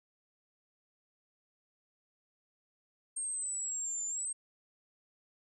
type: exponential two-way sweep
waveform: sine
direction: down then up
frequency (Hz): 8570 to 7090 to 8490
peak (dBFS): -34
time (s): 3.16-4.33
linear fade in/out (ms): 10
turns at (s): 4.06
effects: none

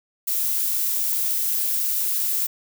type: noise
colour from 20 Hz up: violet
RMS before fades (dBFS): -23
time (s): 0.27-2.47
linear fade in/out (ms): 10
effects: none

